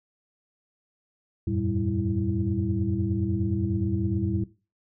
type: tone cluster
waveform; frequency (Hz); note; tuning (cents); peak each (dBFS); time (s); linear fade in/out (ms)
sine; 86.8 / 96.5 / 113.5 / 194.7 / 329.2; F2 / G2 / A#2 / G3 / E4; -10 / -27 / -46 / -12 / -2; -30; 1.47-4.44; 5
effects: noise-tail reverb RT60 0.3 s tail -17 dB re dry + tanh soft clip ceiling -12 dBFS